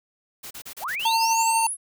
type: noise bursts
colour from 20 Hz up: white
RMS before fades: -38 dBFS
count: 6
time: 0.43-1.069 s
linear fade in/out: 10 ms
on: 79 ms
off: 33 ms
type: linear sweep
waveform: sine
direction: up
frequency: 488 to 11000 Hz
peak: -26 dBFS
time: 0.8-1.77 s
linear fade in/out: 50 ms
type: tone with tremolo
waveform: square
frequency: 905 Hz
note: A5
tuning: 48 cents sharp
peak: -19 dBFS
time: 1.05-1.67 s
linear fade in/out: 5 ms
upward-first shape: sine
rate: 12 Hz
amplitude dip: 25%
effects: none